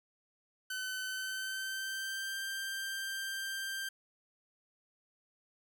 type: tone with pitch glide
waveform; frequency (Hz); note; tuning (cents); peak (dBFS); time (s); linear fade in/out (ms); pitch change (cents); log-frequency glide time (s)
sawtooth; 1519 to 1577.1; F#6 to G6; +45 to +10; -33; 0.7-3.89; 5; +65; 1.03-2.35
effects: none